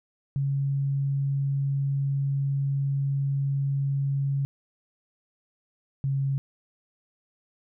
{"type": "tone pair in turn", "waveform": "sine", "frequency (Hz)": [138.59, 137], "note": ["C#3", "C#3"], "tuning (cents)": [0, -20], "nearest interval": "unison", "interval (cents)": 20, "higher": "first", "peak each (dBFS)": -23, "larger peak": "neither", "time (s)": [[0.36, 4.45], [6.04, 6.38]], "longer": "first", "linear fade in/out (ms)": 0, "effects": []}